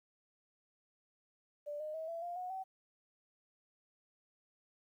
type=tone with pitch steps; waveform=sine; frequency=587.3 / 613.3 / 640.5 / 668.8 / 698.4 / 729.3 / 761.6 Hz; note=D5 / D#5 / E5 / E5 / F5 / F#5 / F#5; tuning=0 / -25 / -50 / +25 / 0 / -25 / +50 cents; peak=-39 dBFS; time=1.66-2.64 s; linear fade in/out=20 ms; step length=140 ms; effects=12-bit